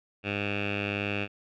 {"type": "tone with low-pass filter", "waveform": "10% pulse", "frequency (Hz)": 101.5, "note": "G#2", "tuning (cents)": -39, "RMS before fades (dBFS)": -31, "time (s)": [0.23, 1.28], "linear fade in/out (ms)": 50, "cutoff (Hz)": 2700, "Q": 7.1, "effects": []}